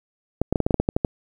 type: clicks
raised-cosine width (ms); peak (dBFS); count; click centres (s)
2; -6; 11; 0.416 / 0.526 / 0.558 / 0.603 / 0.665 / 0.708 / 0.743 / 0.8 / 0.889 / 0.965 / 1.048
effects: 8-bit